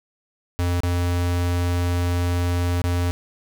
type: tone with dropouts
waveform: square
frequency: 87.9 Hz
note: F2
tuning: 12 cents sharp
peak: -20 dBFS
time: 0.59-3.11 s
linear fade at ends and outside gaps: 0 ms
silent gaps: 0.804-0.834 / 2.817-2.84 s
effects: none